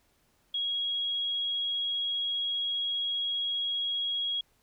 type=tone; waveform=sine; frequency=3305 Hz; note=G#7; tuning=9 cents flat; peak=-28 dBFS; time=0.54-4.41 s; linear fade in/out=5 ms; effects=pink hiss -69 dBFS RMS until 4.62 s